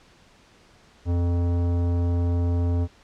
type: tone with tanh clipping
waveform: sine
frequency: 86.8 Hz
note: F2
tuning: 10 cents flat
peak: -22 dBFS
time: 1.05-2.88 s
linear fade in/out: 50 ms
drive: 16 dB
effects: pink hiss -55 dBFS RMS until 3.03 s + low-pass 6000 Hz 12 dB/octave